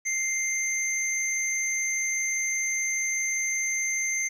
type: tone pair together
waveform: sine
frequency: 2096 / 6263 Hz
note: C7 / G8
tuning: +2 / -2 cents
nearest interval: octave + perfect fifth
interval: 1896 cents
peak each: -26 dBFS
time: 0.05-4.29 s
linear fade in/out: 20 ms
effects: tanh soft clip ceiling -21 dBFS + 10-bit